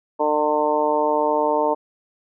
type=harmonic tone; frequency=150.6 Hz; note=D3; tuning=44 cents sharp; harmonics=2 / 3 / 4 / 5 / 6 / 7; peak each=-27 / -23 / -22 / -30 / -21 / -29 dBFS; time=0.19-1.75 s; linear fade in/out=20 ms; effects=none